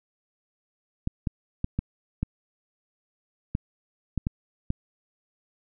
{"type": "clicks", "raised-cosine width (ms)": 5, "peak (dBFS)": -13, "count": 9, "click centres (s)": [1.074, 1.272, 1.644, 1.79, 2.23, 3.551, 4.177, 4.269, 4.704], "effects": []}